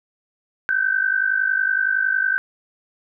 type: tone pair together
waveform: sine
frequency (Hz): 1517.2 / 1568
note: F#6 / G6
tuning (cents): +43 / 0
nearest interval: minor second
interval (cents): 57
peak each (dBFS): -20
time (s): 0.69-2.38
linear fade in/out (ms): 0
effects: none